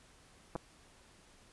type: clicks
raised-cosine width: 1 ms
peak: -24 dBFS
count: 2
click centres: 0.554 / 0.56 s
effects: pink hiss -62 dBFS RMS until 1.52 s + resampled to 24000 Hz